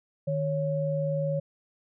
sine tone pair together, 153.74 / 554.4 Hz, D#3 / C#5, -20 / 0 cents, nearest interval octave + minor seventh, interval 2220 cents, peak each -28 dBFS, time 0.27-1.4 s, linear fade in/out 10 ms, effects none

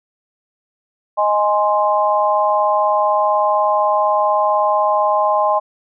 sine chord, Ab major, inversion second, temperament equal, 622.3 / 830.6 / 1046.5 Hz, Eb5 / Ab5 / C6, 0 / 0 / 0 cents, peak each -17 dBFS, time 1.17-5.6 s, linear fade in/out 20 ms, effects none

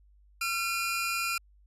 sawtooth tone pair together, 1364 / 2430 Hz, F6 / D#7, -41 / -42 cents, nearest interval minor seventh, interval 999 cents, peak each -28 dBFS, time 0.41-1.38 s, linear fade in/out 5 ms, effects added 50 Hz sine -57 dBFS peak until 1.66 s + resampled to 32000 Hz

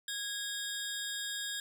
25% pulse tone pair together, 1647 / 3697 Hz, G#6 / A#7, -15 / -15 cents, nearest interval octave + major second, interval 1400 cents, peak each -35 / -35 dBFS, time 0.08-1.6 s, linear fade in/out 2 ms, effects none

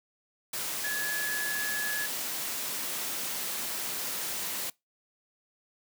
sine tone in noise, 1697 Hz, G#6, 37 cents sharp, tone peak -31 dBFS, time 0.84-2.06 s, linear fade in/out 5 ms, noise white, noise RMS -34 dBFS, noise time 0.53-4.7 s, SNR 0 dB, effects noise-tail reverb RT60 0.2 s tail -24 dB re dry + high-pass 150 Hz 12 dB/octave

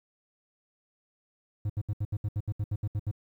triangle tone bursts, 103.83 Hz, G#2, in tune, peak -25 dBFS, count 13, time 1.65-3.113 s, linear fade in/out 5 ms, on 47 ms, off 71 ms, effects 11-bit

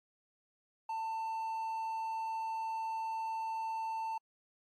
triangle tone, 893 Hz, A5, 25 cents sharp, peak -33 dBFS, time 0.89-4.18 s, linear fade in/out 5 ms, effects AAC 64 kbps

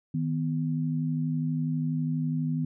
sine tone pair together, 157 / 249.2 Hz, D#3 / B3, +16 / +16 cents, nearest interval minor sixth, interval 800 cents, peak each -27 / -30 dBFS, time 0.14-2.65 s, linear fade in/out 5 ms, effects none

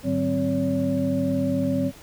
sine tone cluster, 105.3 / 150.9 / 189.1 / 262.6 / 565 Hz, G#2 / D3 / F#3 / C4 / C#5, +24 / +47 / +38 / +6 / +33 cents, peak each -31 / -32 / -28 / -23 / -28 dBFS, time 0.03-1.92 s, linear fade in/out 50 ms, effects pink hiss -47 dBFS RMS until 2.02 s

